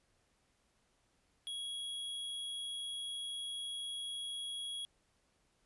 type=tone; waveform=square; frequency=3322 Hz; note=G#7; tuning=in tune; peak=-40 dBFS; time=1.47-4.85 s; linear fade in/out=0 ms; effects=pink hiss -75 dBFS RMS until 5.65 s + resampled to 24000 Hz